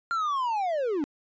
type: linear sweep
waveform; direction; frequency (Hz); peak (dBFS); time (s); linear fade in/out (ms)
triangle; down; 1396.9 to 270.1; -23; 0.11-1.04; 0
effects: resampled to 16000 Hz